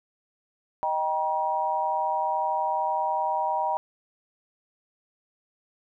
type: chord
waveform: sine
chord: Eb major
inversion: none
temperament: equal with one note detuned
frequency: 622.3 / 784 / 953.6 Hz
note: Eb5 / G5 / Bb5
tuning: 0 / 0 / +39 cents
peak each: -31 / -28 / -26 dBFS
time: 0.83-3.77 s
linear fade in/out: 0 ms
effects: none